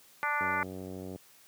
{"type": "harmonic tone", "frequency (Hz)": 293.7, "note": "D4", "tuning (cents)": 0, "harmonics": [2, 3, 4, 5, 6, 7, 8], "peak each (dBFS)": [-44, -34, -34, -33, -40, -35, -43], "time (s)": [0.23, 0.63], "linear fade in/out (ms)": 0}
{"type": "click train", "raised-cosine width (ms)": 2, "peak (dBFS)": -28, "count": 71, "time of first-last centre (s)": [0.41, 1.159], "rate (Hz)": 93.4}
{"effects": ["white hiss -59 dBFS RMS until 1.47 s", "high-pass 100 Hz 12 dB/octave"]}